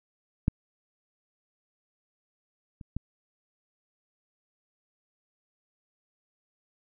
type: clicks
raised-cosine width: 5 ms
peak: -10 / -30 / -19 dBFS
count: 3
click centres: 0.481 / 2.812 / 2.966 s
effects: none